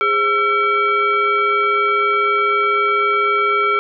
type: tone with frequency modulation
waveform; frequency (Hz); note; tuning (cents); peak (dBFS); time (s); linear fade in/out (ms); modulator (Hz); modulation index
sine; 1346; E6; +36; -13; 0.01-3.79; 0; 936; 0.92
effects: none